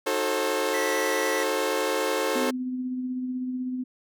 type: chord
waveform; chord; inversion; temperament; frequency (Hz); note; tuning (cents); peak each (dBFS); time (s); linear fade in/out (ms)
sawtooth; D# diminished seventh; none; equal with one note detuned; 311.1 / 370 / 440 / 533.9; D#4 / F#4 / A4 / C5; 0 / 0 / 0 / +35; -29 / -28 / -24 / -24; 0.06-2.51; 10
type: tone with vibrato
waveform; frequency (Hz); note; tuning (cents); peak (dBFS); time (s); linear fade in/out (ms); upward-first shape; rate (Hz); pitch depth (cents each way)
square; 1956; B6; -17; -31; 0.74-1.43; 0; square; 10; 12
type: tone with tremolo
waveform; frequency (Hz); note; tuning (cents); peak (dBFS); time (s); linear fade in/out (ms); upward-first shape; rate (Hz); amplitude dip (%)
sine; 253.7; B3; +47; -26; 2.35-3.84; 10; sine; 16; 30
effects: none